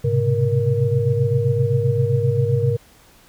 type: tone cluster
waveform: sine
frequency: 106.7 / 127.1 / 134.7 / 470.8 Hz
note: G#2 / C3 / C#3 / A#4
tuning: +47 / -50 / -49 / +17 cents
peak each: -21 dBFS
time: 0.04-2.77 s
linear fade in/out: 10 ms
effects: pink hiss -51 dBFS RMS until 3.28 s